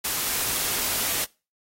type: noise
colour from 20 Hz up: white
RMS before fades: -26 dBFS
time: 0.04-1.25 s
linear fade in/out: 10 ms
effects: noise-tail reverb RT60 0.3 s tail -23 dB re dry + AAC 48 kbps